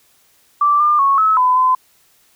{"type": "tone with pitch steps", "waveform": "sine", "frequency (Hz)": [1169, 1199, 1103, 1293, 1007, 1021], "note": ["D6", "D6", "C#6", "E6", "B5", "C6"], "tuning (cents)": [-8, 36, -9, -34, 33, -43], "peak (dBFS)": -10, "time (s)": [0.61, 1.75], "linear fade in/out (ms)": 5, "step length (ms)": 190, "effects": ["white hiss -55 dBFS RMS until 2.35 s"]}